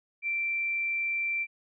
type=tone; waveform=sine; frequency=2349 Hz; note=D7; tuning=in tune; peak=-27 dBFS; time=0.22-1.47 s; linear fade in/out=50 ms; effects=none